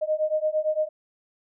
sine beating tone pair, 614 / 622.8 Hz, D#5 / D#5, -23 / +2 cents, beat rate 8.8 Hz, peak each -25 dBFS, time 0.01-0.89 s, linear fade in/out 20 ms, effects none

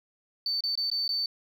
sine tone with dropouts, 4540 Hz, C#8, 41 cents sharp, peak -25 dBFS, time 0.46-1.26 s, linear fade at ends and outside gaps 2 ms, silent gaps 0.607-0.637 / 0.754-0.775 / 0.901-0.915 / 1.079-1.09 s, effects tanh soft clip ceiling -22 dBFS

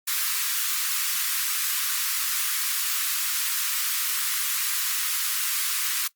white high-pass noise, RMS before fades -26 dBFS, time 0.07-6.08 s, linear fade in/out 10 ms, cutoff 1100 Hz, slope 48 dB/octave, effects noise-tail reverb RT60 0.1 s tail -18 dB re dry + Opus 32 kbps

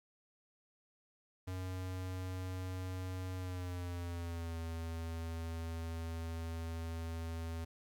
square tone with pitch glide, 92.5 to 82.41 Hz, F#2 to E2, 0 to 0 cents, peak -40 dBFS, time 1.47-7.65 s, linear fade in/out 10 ms, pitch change -200 cents, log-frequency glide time 3.37-4.59 s, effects 11-bit

